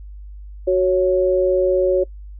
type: tone pair together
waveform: sine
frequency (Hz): 370.2 / 554.4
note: F#4 / C#5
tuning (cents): +1 / 0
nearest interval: perfect fifth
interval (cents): 699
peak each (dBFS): -16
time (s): 0.67-2.04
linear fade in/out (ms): 10
effects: noise-tail reverb RT60 0.1 s tail -22 dB re dry + added 50 Hz sine -33 dBFS peak until 2.39 s